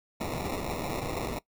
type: noise with sample-and-hold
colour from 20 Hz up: blue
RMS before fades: -33 dBFS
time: 0.2-1.39 s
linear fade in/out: 10 ms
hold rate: 1575 Hz
effects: noise-tail reverb RT60 0.1 s tail -20 dB re dry